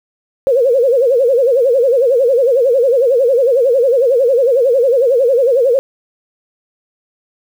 sine tone with vibrato, 507 Hz, B4, 45 cents sharp, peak -8 dBFS, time 0.47-5.79 s, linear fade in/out 0 ms, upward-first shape sine, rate 11 Hz, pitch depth 170 cents each way, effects 7-bit

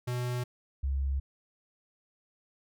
square / sine tone pair in turn, 123.47 / 68.1 Hz, B2 / C#2, 0 / -30 cents, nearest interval minor seventh, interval 1030 cents, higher first, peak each -31 / -27 dBFS, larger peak second, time 0.07-0.44 / 0.83-1.2 s, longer neither, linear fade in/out 10 ms, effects none

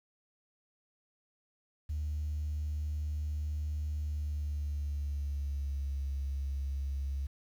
sine tone with pitch glide, 75.4 to 68.74 Hz, D2 to C#2, +46 to -14 cents, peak -31 dBFS, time 1.89-7.27 s, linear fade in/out 10 ms, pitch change -160 cents, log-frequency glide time 3.99-6.03 s, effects tanh soft clip ceiling -28 dBFS + 10-bit

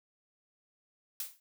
blue noise with exponential decay, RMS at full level -33 dBFS, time 1.2-1.4 s, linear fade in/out 2 ms, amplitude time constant 43 ms, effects none

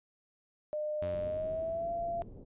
sine tone with pitch glide, 605 to 683 Hz, D#5 to F5, -49 to -39 cents, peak -32 dBFS, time 0.73-2.22 s, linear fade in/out 0 ms, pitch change +210 cents, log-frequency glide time 1.2-1.92 s
sawtooth tone with exponential decay, 90.8 Hz, F#2, 32 cents flat, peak -34 dBFS, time 1.02-2.4 s, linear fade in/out 0 ms, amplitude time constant 300 ms
pink low-pass noise, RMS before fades -48 dBFS, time 1.12-2.45 s, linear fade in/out 20 ms, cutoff 500 Hz, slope 24 dB/octave
effects resampled to 8000 Hz

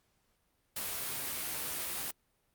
white noise with comb filter, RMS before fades -37 dBFS, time 0.76-2.11 s, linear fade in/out 5 ms, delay 14 ms, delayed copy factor +0.5, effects pink hiss -75 dBFS RMS until 2.54 s + Opus 48 kbps

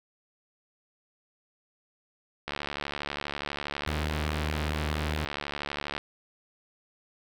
click train, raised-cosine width 0.3 ms, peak -16 dBFS, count 254, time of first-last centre 2.48-5.979 s, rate 72.3 Hz
sawtooth tone, 77 Hz, D#2, 17 cents flat, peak -25 dBFS, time 3.87-5.25 s, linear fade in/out 0 ms
effects none

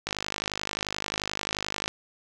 click train, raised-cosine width 0.2 ms, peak -11 dBFS, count 94, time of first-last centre 0.07-1.879 s, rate 51.4 Hz, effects none

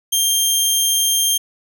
15% pulse tone, 3187 Hz, G7, 28 cents sharp, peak -7 dBFS, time 0.12-1.38 s, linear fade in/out 10 ms, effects none

